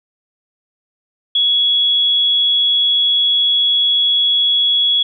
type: tone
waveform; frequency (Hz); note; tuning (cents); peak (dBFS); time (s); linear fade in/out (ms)
sine; 3357; G#7; +18; -11; 1.35-5.03; 5
effects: none